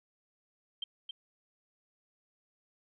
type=tone with echo; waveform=sine; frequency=3147 Hz; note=G7; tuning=6 cents sharp; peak=-33 dBFS; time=0.82-0.84 s; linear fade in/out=5 ms; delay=270 ms; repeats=1; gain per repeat=-5 dB; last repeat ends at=1.11 s; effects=none